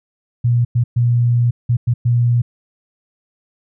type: tone bursts at uneven times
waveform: sine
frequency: 120 Hz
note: B2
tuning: 49 cents flat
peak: -11 dBFS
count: 6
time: 0.44-0.65 / 0.75-0.84 / 0.96-1.51 / 1.69-1.77 / 1.87-1.94 / 2.05-2.42 s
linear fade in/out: 10 ms
effects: none